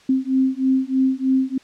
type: beating tone pair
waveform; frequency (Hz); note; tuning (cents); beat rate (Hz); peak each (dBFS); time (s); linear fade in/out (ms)
sine; 261.6 / 264.8; C4 / C4; 0 / +21; 3.2; -19; 0.09-1.58; 5
effects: white hiss -51 dBFS RMS until 1.63 s + low-pass 5000 Hz 12 dB/octave